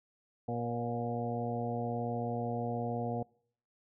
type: harmonic tone with a mistuned harmonic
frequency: 118.9 Hz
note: A#2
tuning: 35 cents sharp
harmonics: 1 / 2 / 3 / 4 / 5 / 6 / 7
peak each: -38 / -38 / -47 / -39 / -44 / -39 / -48 dBFS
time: 0.48-3.23 s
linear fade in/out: 5 ms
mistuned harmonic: 5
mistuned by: -39 cents
effects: noise-tail reverb RT60 0.6 s tail -25 dB re dry